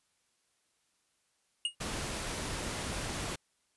square tone with exponential decay, 2862 Hz, F7, 42 cents sharp, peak -26 dBFS, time 1.65-1.75 s, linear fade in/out 2 ms, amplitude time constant 20 ms
pink noise, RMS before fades -37 dBFS, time 1.8-3.36 s, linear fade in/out 10 ms
effects white hiss -75 dBFS RMS until 3.76 s + resampled to 24000 Hz

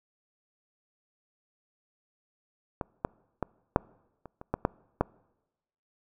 clicks, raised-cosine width 1 ms, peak -17 / -13 / -15 / -6 / -29 / -28 / -13 / -9 / -9 dBFS, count 9, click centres 2.812 / 3.049 / 3.427 / 3.761 / 4.257 / 4.414 / 4.54 / 4.651 / 5.01 s, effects noise-tail reverb RT60 1.0 s tail -25 dB re dry

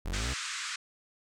35% pulse linear sweep, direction up, 38.89 to 67.9 Hz, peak -30 dBFS, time 0.05-0.34 s, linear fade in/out 10 ms
pink band-pass noise, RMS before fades -37 dBFS, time 0.13-0.76 s, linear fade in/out 5 ms, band 1200 to 8400 Hz, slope 48 dB/octave
effects none

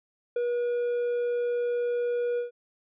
triangle tone with ADSR envelope, 482 Hz, B4, 42 cents flat, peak -21 dBFS, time 0.36-2.51 s, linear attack 5 ms, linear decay 10 ms, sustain -2 dB, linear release 130 ms, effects resampled to 8000 Hz

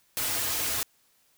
white noise with comb filter, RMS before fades -29 dBFS, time 0.17-0.83 s, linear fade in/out 0 ms, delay 5.2 ms, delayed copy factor -0.75, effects white hiss -66 dBFS RMS until 1.37 s

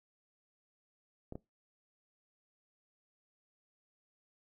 clicks, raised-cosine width 2 ms, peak -29 dBFS, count 2, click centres 1.324 / 1.355 s, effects noise-tail reverb RT60 0.2 s tail -20 dB re dry

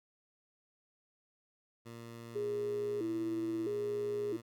15% pulse tone, 116.54 Hz, A#2, in tune, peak -40 dBFS, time 1.85-4.42 s, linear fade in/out 20 ms
sine tone with vibrato, 370 Hz, F#4, in tune, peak -33 dBFS, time 2.35-4.37 s, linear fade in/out 10 ms, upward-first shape square, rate 0.76 Hz, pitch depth 190 cents each way
effects none

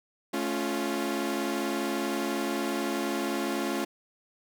sawtooth chord, A augmented, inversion none, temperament equal with one note detuned, 216.7 / 277.2 / 349.2 Hz, A3 / C#4 / E#4, -26 / 0 / 0 cents, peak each -30 / -28 / -28 dBFS, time 0.33-3.85 s, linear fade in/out 10 ms, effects none

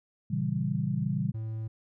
sine chord, A# diminished seventh, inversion none, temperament equal, 116.54 / 138.59 / 164.81 / 196 Hz, A#2 / C#3 / E3 / G3, 0 / 0 / 0 / 0 cents, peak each -34 / -31 / -32 / -32 dBFS, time 0.3-1.32 s, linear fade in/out 10 ms
triangle tone, 110.8 Hz, A2, 13 cents sharp, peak -30 dBFS, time 1.34-1.68 s, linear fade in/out 10 ms
effects none

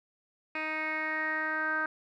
10% pulse tone with low-pass filter sweep, 312.4 Hz, D#4, 7 cents sharp, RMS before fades -32 dBFS, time 0.55-1.86 s, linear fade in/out 2 ms, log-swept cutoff 2500 to 1500 Hz, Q 6.6, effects none

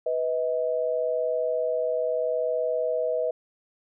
sine tone pair together, 493.9 / 634.6 Hz, B4 / D#5, 0 / +34 cents, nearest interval major third, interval 434 cents, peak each -26 / -26 dBFS, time 0.06-3.31 s, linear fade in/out 5 ms, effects none

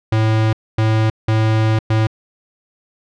square tone bursts at uneven times, 110 Hz, A2, in tune, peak -13 dBFS, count 4, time 0.12-0.53 / 0.78-1.1 / 1.28-1.79 / 1.9-2.07 s, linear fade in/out 5 ms, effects low-pass 4000 Hz 12 dB/octave

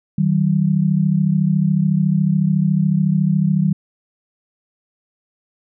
sine tone pair together, 156.2 / 190.12 Hz, D#3 / F#3, +7 / +47 cents, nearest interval minor third, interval 340 cents, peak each -16 dBFS, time 0.18-3.73 s, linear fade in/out 5 ms, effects none

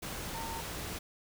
sine tone in noise, 909 Hz, A#5, 44 cents flat, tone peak -40 dBFS, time 0.34-0.61 s, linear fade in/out 10 ms, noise pink, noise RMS -40 dBFS, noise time 0.02-0.99 s, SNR -3 dB, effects none

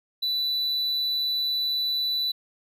triangle tone, 3974 Hz, B7, 10 cents sharp, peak -22 dBFS, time 0.22-2.32 s, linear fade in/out 10 ms, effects none

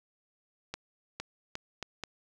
accelerating click train, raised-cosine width 0.2 ms, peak -19 dBFS, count 5, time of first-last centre 0.74-2.037 s, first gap 460 ms, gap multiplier 0.77, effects none

